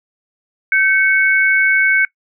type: tone pair together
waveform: sine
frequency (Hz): 1547 / 2215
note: G6 / C#7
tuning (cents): -23 / -2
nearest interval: tritone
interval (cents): 621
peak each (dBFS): -13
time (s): 0.72-2.05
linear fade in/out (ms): 2
effects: noise-tail reverb RT60 0.1 s tail -22 dB re dry

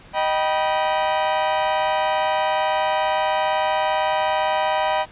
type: chord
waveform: 40% pulse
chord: Eb augmented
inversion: none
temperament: just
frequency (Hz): 622.3 / 777.8 / 972.3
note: Eb5 / G5 / B5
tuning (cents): 0 / -14 / -27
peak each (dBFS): -22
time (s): 0.13-5.06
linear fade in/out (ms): 50
effects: pink hiss -46 dBFS RMS until 5.11 s + resampled to 8000 Hz

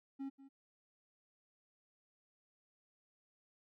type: tone with echo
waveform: triangle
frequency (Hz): 272.3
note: C#4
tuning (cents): -31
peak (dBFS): -38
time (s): 0.19-0.3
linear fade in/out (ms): 20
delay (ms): 190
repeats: 1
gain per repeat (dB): -15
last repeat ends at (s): 0.49
effects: none

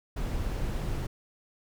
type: noise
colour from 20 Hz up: brown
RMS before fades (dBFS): -31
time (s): 0.16-1.07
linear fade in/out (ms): 10
effects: none

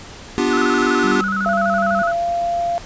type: chord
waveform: square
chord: G dominant seventh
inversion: first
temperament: equal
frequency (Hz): 246.9 / 293.7 / 349.2 / 392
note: B3 / D4 / F4 / G4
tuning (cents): 0 / 0 / 0 / 0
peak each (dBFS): -22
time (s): 0.38-1.21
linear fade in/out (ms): 0
type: tone with vibrato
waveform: sine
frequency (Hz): 1372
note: F6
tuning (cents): -31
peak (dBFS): -19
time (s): 0.49-2.14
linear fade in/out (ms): 50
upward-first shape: square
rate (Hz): 12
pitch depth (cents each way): 100
type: tone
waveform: sine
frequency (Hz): 196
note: G3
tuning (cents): 0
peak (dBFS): -22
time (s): 1.04-2.02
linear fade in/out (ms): 2
type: tone with pitch glide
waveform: sine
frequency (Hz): 682 to 690.3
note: F5 to F5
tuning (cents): -41 to -20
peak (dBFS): -17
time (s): 1.46-2.78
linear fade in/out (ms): 0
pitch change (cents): +21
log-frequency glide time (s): 2.11-2.25
effects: pink hiss -37 dBFS RMS until 2.85 s + resampled to 16000 Hz

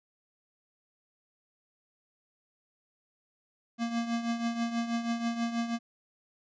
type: tone with tremolo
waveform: square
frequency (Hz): 233.1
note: A#3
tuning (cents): 0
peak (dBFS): -27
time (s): 3.78-5.79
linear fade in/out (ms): 50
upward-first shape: triangle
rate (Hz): 6.2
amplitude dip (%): 70
effects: resampled to 16000 Hz

